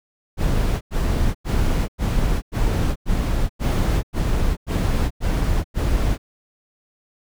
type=noise bursts; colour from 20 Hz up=brown; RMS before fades=-19 dBFS; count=11; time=0.37-6.18 s; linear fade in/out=50 ms; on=440 ms; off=97 ms; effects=none